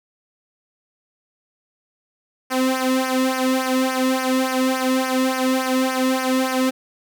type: tone with flanger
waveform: sawtooth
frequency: 259.5 Hz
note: C4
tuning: 14 cents flat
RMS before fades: -20 dBFS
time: 2.5-6.71 s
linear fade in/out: 20 ms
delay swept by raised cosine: 0.25 to 1.35 ms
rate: 3.5 Hz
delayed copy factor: -0.9
effects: none